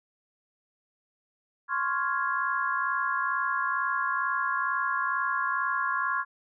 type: chord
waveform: sine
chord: Db major seventh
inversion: third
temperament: equal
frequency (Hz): 1046.5 / 1108.7 / 1396.9 / 1661.2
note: C6 / Db6 / F6 / Ab6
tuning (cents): 0 / 0 / 0 / 0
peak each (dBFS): -31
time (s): 1.68-6.25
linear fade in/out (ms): 50
effects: none